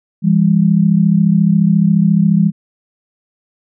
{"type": "tone pair together", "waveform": "sine", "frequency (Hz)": [167.2, 201.5], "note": ["E3", "G3"], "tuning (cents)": [25, 48], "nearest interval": "minor third", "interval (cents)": 323, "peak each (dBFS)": -11, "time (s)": [0.22, 2.52], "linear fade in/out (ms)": 50, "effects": []}